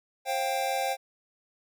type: chord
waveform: square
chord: C suspended fourth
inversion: none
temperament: equal with one note detuned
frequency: 532.4 / 698.5 / 784 Hz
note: C5 / F5 / G5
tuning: +30 / 0 / 0 cents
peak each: -33 / -34 / -30 dBFS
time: 0.25-0.97 s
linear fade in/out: 50 ms
effects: none